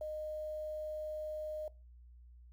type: tone with quantisation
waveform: sine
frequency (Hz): 615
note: D#5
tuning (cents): -20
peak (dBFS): -38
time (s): 0.01-1.68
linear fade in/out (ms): 2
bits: 11
effects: noise-tail reverb RT60 0.3 s tail -21 dB re dry + added 60 Hz sine -54 dBFS peak until 2.52 s